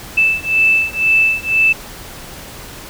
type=beating tone pair; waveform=sine; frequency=2637 / 2639 Hz; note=E7 / E7; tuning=0 / +1 cents; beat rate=2 Hz; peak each=-14 dBFS; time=0.17-1.73 s; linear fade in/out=10 ms; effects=pink hiss -33 dBFS RMS until 2.89 s